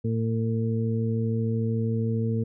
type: harmonic tone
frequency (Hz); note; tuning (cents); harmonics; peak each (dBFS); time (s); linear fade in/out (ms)
113.2; A2; +50; 1 / 2 / 3 / 4; -25 / -28 / -41 / -32; 0.04-2.44; 10
effects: none